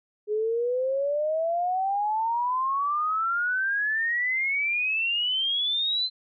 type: exponential sweep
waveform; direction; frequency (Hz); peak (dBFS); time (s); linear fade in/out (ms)
sine; up; 415.3 to 4105; -23; 0.27-6.1; 50
effects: none